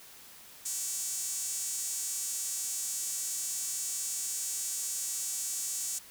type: tone with high-pass filter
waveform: sawtooth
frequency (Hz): 383.6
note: G4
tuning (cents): -37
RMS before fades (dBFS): -35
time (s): 0.65-5.99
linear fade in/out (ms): 10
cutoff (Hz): 7400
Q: 3
effects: white hiss -52 dBFS RMS until 6.1 s